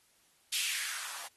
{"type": "noise with band-pass filter sweep", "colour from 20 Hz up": "violet", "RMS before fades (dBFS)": -37, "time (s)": [0.52, 1.28], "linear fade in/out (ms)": 10, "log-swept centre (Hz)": [3200, 790], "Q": 2.4, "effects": ["white hiss -68 dBFS RMS until 1.36 s", "AAC 32 kbps"]}